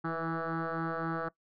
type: tone with frequency modulation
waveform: sine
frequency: 493.9 Hz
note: B4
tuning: in tune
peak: -30 dBFS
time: 0.04-1.29 s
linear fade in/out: 10 ms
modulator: 164 Hz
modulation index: 6.1
effects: noise-tail reverb RT60 0.1 s tail -21 dB re dry + tanh soft clip ceiling -27 dBFS